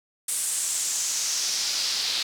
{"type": "noise with band-pass filter sweep", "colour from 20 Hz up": "pink", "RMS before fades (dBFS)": -27, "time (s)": [0.28, 2.23], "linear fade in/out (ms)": 5, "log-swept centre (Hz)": [9100, 4200], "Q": 2.9, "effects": []}